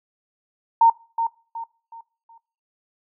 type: tone with echo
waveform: sine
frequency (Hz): 917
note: A#5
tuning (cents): -29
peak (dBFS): -10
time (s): 0.81-0.9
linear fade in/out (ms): 5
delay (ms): 370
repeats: 4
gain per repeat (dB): -9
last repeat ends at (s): 2.38
effects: noise-tail reverb RT60 0.4 s tail -22 dB re dry